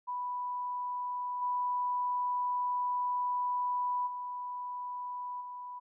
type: tone with level steps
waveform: sine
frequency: 987.8 Hz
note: B5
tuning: in tune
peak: -33 / -29 / -36 / -40 dBFS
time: 0.07-5.8 s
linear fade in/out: 20 ms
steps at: 1.41 / 4.06 / 5.4 s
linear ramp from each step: 20 ms
effects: none